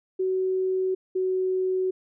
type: tone pair in turn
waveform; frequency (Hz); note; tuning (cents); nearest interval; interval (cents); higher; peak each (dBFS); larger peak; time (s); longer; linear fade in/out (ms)
sine; 375 / 373.2; F#4 / F#4; +23 / +15; unison; 8; first; -22; neither; 0.19-0.95 / 1.15-1.91; neither; 10
effects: none